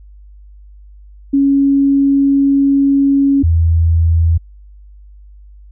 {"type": "tone pair in turn", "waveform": "sine", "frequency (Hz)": [277.3, 82.67], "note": ["C#4", "E2"], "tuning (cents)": [1, 6], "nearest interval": "octave + major sixth", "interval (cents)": 2095, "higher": "first", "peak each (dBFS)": -8, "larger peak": "neither", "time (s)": [[1.33, 3.43], [3.43, 4.38]], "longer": "first", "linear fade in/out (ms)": 10, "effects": ["added 50 Hz sine -36 dBFS peak until 5.71 s"]}